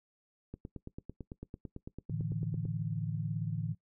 click train, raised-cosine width 3 ms, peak -29 dBFS, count 20, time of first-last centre 0.54-2.653 s, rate 8.99 Hz
sine chord, A suspended fourth, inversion none, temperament equal, 110 / 146.83 / 164.81 Hz, A2 / D3 / E3, 0 / 0 / 0 cents, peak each -37 dBFS, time 2.09-3.75 s, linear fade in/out 20 ms
effects noise-tail reverb RT60 0.1 s tail -20 dB re dry

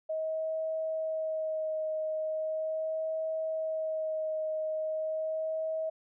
sine tone with vibrato, 632 Hz, D#5, 27 cents sharp, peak -30 dBFS, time 0.09-5.9 s, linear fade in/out 10 ms, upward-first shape sine, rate 0.39 Hz, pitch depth 16 cents each way, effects none

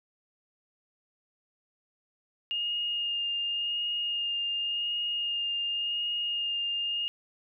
sine tone with vibrato, 2834 Hz, F7, 25 cents sharp, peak -28 dBFS, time 2.51-7.08 s, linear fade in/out 0 ms, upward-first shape sine, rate 0.9 Hz, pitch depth 15 cents each way, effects none

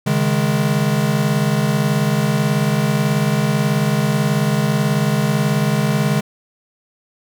square chord, C# suspended second, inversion none, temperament equal with one note detuned, 137.24 / 155.56 / 207.7 Hz, C#3 / D#3 / G#3, -17 / 0 / 0 cents, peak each -20 dBFS, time 0.06-6.21 s, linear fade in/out 10 ms, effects none

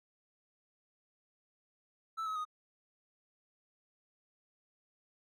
triangle tone with pitch steps, 1318.5 / 1280.2 / 1243.1 Hz, E6 / D#6 / D#6, 0 / +49 / -2 cents, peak -33 dBFS, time 2.17-2.452 s, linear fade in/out 20 ms, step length 94 ms, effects none

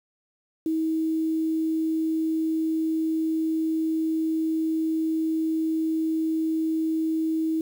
sine tone with quantisation, 320 Hz, D#4, 49 cents sharp, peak -22 dBFS, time 0.66-7.61 s, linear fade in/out 2 ms, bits 8, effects none

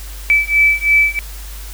sine beating tone pair, 2308 / 2311 Hz, D7 / D7, -31 / -28 cents, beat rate 3 Hz, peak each -13 dBFS, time 0.3-1.19 s, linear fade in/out 0 ms, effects added 50 Hz sine -28 dBFS peak until 1.73 s + white hiss -36 dBFS RMS until 1.73 s

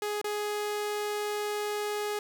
sawtooth tone with dropouts, 417 Hz, G#4, 7 cents sharp, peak -26 dBFS, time 0.02-2.19 s, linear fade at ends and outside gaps 2 ms, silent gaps 0.215-0.243 s, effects none

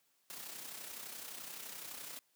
white noise with amplitude modulation, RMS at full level -45 dBFS, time 0.3-2.19 s, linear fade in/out 0 ms, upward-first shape sine, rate 31.7 Hz, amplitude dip 50%, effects white hiss -75 dBFS RMS until 2.35 s + high-pass 150 Hz 12 dB/octave

